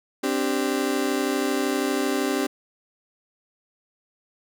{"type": "chord", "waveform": "35% pulse", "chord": "C suspended second", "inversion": "none", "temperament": "just", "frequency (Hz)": [261.6, 294.3, 392.4], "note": ["C4", "D4", "G4"], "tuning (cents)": [0, 4, 2], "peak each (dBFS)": -25, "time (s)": [0.23, 2.47], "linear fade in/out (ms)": 10, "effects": []}